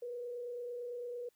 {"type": "tone with frequency modulation", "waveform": "sine", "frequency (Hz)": 484.7, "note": "B4", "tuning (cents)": -32, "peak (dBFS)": -39, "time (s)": [0.02, 1.29], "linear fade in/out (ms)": 5, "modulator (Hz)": 28.9, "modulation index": 0.36, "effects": ["white hiss -75 dBFS RMS until 1.35 s"]}